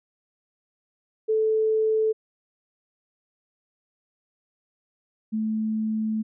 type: tone pair in turn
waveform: sine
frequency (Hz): 437.5 / 218.2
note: A4 / A3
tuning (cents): -10 / -14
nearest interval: octave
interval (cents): 1204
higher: first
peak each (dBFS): -19 / -23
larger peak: first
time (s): 1.28-2.13 / 5.32-6.23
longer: second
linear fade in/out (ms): 20
effects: none